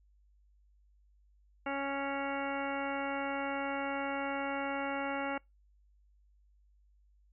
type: harmonic tone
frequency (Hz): 277.2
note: C#4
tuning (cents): 0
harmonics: 1 / 2 / 3 / 4 / 5 / 6 / 7 / 8 / 10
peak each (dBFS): -39 / -39 / -39 / -46 / -41 / -48 / -47 / -44 / -47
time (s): 1.66-5.38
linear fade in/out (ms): 5
effects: noise-tail reverb RT60 0.2 s tail -26 dB re dry + added 50 Hz sine -63 dBFS peak until 7.32 s